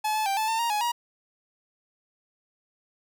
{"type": "tone with pitch steps", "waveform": "45% pulse", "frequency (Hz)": [857, 865, 786, 872, 898, 936, 839, 953], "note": ["A5", "A5", "G5", "A5", "A5", "A#5", "G#5", "A#5"], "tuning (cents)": [-46, -30, 4, -16, 35, 7, 17, 38], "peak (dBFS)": -24, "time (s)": [0.04, 0.92], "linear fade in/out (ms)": 10, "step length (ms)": 110, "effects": []}